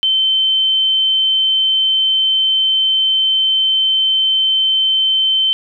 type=tone; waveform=sine; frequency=3088 Hz; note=G7; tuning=27 cents flat; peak=-11 dBFS; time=0.03-5.53 s; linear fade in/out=0 ms; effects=none